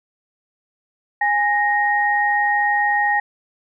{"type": "tone pair together", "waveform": "sine", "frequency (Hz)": [825.4, 1868], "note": ["G#5", "A#6"], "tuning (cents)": [-11, 3], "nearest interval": "octave + major second", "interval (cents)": 1414, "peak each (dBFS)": -18, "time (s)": [1.21, 3.2], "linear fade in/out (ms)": 5, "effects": []}